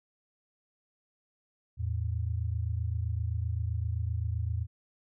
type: tone pair together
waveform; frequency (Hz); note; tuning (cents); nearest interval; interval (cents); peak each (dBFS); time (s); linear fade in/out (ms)
sine; 82.28 / 110; E2 / A2; -3 / 0; perfect fourth; 503; -31 / -32; 1.77-4.67; 50
effects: none